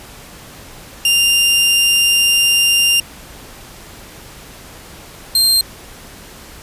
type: tone pair in turn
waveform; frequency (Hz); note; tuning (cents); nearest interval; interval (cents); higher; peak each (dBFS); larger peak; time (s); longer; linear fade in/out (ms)
sawtooth; 2794 / 4178; F7 / C8; 0 / -3; perfect fifth; 697; second; -7; neither; 1.05-3 / 5.35-5.61; first; 2
effects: pink hiss -37 dBFS RMS until 6.62 s + resampled to 32000 Hz